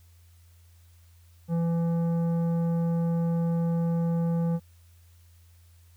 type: tone with tanh clipping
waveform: sine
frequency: 167.9 Hz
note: E3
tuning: 32 cents sharp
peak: -25 dBFS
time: 1.48-4.6 s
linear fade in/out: 50 ms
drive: 11 dB
effects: added 85 Hz sine -53 dBFS peak until 5.96 s + white hiss -65 dBFS RMS until 5.96 s